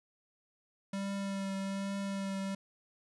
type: tone with vibrato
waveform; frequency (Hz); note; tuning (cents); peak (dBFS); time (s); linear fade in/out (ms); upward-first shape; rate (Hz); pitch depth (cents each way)
square; 196; G3; 0; -35; 0.93-2.55; 5; triangle; 1.2; 19
effects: resampled to 24000 Hz + 12-bit